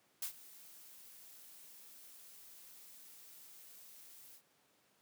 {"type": "noise with ADSR envelope", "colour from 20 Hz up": "blue", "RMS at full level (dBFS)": -38, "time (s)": [0.22, 4.42], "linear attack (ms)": 4, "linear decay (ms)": 96, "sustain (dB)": -19, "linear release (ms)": 73, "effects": ["pink hiss -72 dBFS RMS until 5.01 s", "high-pass 200 Hz 12 dB/octave"]}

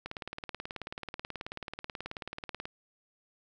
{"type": "click train", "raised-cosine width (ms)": 0.3, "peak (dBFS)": -22, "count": 49, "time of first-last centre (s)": [0.06, 2.655], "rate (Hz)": 18.5, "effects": []}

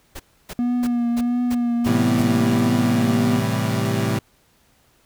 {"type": "noise bursts", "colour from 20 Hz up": "pink", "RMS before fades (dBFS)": -33, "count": 7, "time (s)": [0.15, 2.226], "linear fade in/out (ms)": 10, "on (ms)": 48, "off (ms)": 290}
{"type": "tone with vibrato", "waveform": "triangle", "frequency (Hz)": 240.8, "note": "B3", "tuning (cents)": -44, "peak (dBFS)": -16, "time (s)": [0.59, 3.39], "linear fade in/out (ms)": 0, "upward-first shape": "triangle", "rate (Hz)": 1.5, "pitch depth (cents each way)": 36}
{"type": "chord", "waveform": "25% pulse", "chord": "A minor seventh", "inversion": "none", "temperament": "equal with one note detuned", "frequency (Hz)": [110, 130.21, 164.81, 196], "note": ["A2", "C3", "E3", "G3"], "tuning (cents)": [0, -8, 0, 0], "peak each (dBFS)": [-19, -21, -23, -23], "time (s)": [1.86, 4.19], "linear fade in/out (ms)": 5}
{"effects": ["pink hiss -59 dBFS RMS until 5.05 s"]}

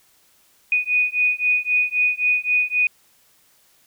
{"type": "beating tone pair", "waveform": "sine", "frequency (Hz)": [2477, 2480.8], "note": ["D#7", "D#7"], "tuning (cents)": [-8, -6], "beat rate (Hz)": 3.8, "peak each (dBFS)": -20, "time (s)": [0.72, 2.87], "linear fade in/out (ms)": 2, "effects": ["white hiss -58 dBFS RMS until 3.86 s"]}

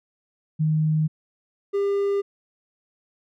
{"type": "tone pair in turn", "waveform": ["sine", "triangle"], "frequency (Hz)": [155.56, 400.2], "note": ["D#3", "G4"], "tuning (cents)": [0, 36], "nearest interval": "octave + major third", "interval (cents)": 1636, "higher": "second", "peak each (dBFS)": [-18, -18], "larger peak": "neither", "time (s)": [[0.59, 1.08], [1.73, 2.22]], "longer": "neither", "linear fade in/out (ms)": 20, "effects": []}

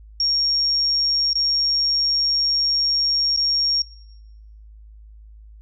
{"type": "tone with dropouts", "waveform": "sine", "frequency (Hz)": 5550, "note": "F8", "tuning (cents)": -12, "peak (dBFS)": -17, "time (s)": [0.2, 3.82], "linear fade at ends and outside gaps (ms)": 2, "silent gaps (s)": [[1.332, 1.354], [3.364, 3.373]], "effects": ["noise-tail reverb RT60 0.9 s tail -23 dB re dry", "added 53 Hz sine -41 dBFS peak until 5.61 s"]}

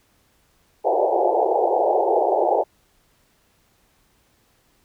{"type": "band-pass noise", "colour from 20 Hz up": "white", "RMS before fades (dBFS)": -19, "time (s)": [0.84, 2.64], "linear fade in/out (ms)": 20, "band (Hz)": [350, 860], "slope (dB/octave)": 96, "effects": ["pink hiss -62 dBFS RMS until 4.84 s"]}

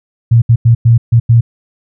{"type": "tone bursts at uneven times", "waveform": "sine", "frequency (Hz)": 116.54, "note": "A#2", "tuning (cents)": 0, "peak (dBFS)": -3, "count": 6, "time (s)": [[0.31, 0.42], [0.49, 0.56], [0.65, 0.75], [0.85, 0.98], [1.12, 1.2], [1.29, 1.41]], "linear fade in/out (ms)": 10, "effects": []}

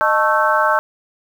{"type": "harmonic tone with a mistuned harmonic", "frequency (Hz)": 220, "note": "A3", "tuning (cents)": 0, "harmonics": [3, 4, 5, 6, 7], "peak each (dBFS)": [-19, -19, -19, -19, -19], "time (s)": [0.01, 0.79], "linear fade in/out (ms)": 0, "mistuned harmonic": 3, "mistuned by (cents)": -120, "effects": ["7-bit"]}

